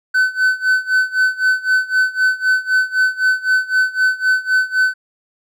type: tone with tremolo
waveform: triangle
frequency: 1515 Hz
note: F#6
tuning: 40 cents sharp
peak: -8 dBFS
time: 0.14-4.94 s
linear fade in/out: 10 ms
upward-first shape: sine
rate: 3.9 Hz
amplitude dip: 90%
effects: none